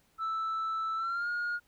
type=tone with pitch glide; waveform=sine; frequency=1318.5 to 1429.6 Hz; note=E6 to F6; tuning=0 to +40 cents; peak=-28 dBFS; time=0.18-1.6 s; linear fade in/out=50 ms; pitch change=+140 cents; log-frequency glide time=0.96-1.29 s; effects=tanh soft clip ceiling -29 dBFS + pink hiss -69 dBFS RMS until 1.67 s